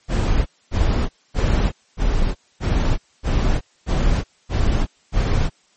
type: noise bursts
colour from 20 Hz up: brown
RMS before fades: -17 dBFS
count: 9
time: 0.08-5.5 s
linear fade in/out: 50 ms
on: 380 ms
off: 250 ms
effects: white hiss -58 dBFS RMS until 5.76 s + MP3 32 kbps